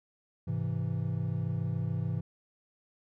triangle chord, Ab augmented, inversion none, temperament equal, 103.83 / 130.81 / 164.81 Hz, Ab2 / C3 / E3, 0 / 0 / 0 cents, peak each -32 / -32 / -32 dBFS, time 0.47-2.21 s, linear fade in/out 10 ms, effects none

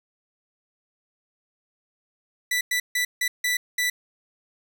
sawtooth tone bursts at uneven times, 1975.5 Hz, B6, in tune, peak -18 dBFS, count 6, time 2.51-2.61 / 2.71-2.8 / 2.95-3.05 / 3.21-3.28 / 3.44-3.57 / 3.78-3.9 s, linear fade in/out 5 ms, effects none

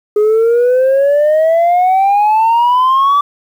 sine exponential sweep, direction up, 415.3 to 1162 Hz, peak -5 dBFS, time 0.16-3.21 s, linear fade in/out 5 ms, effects tanh soft clip ceiling -6 dBFS + 7-bit

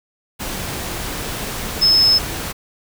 sine tone in noise, 5200 Hz, E8, 24 cents flat, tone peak -10 dBFS, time 1.81-2.19 s, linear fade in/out 20 ms, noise pink, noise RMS -26 dBFS, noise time 0.39-2.53 s, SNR +13 dB, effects none

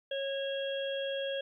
harmonic tone, 548 Hz, C#5, 20 cents flat, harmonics 1 / 3 / 5 / 6, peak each -33 / -43 / -47 / -40 dBFS, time 0.11-1.41 s, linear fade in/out 5 ms, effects 12-bit

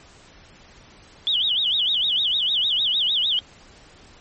sine tone with vibrato, 3322 Hz, G#7, in tune, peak -18 dBFS, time 1.27-3.39 s, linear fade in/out 0 ms, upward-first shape sine, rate 6.6 Hz, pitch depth 240 cents each way, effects pink hiss -49 dBFS RMS until 4.2 s + MP3 32 kbps

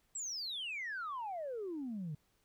sine exponential sweep, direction down, 7902 to 143.3 Hz, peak -37 dBFS, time 0.15-2.15 s, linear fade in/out 5 ms, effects tanh soft clip ceiling -35 dBFS + pink hiss -75 dBFS RMS until 2.44 s

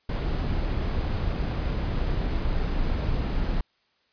brown noise, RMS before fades -26 dBFS, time 0.09-3.61 s, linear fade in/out 5 ms, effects white hiss -68 dBFS RMS until 4.12 s + resampled to 11025 Hz

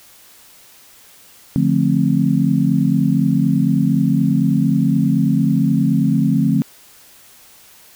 sine chord, D minor seventh, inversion none, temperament just, 146.83 / 176.2 / 220.2 / 264.3 Hz, D3 / F3 / A3 / C4, 0 / +16 / +2 / +18 cents, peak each -18 dBFS, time 1.56-6.62 s, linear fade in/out 0 ms, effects white hiss -46 dBFS RMS until 7.95 s

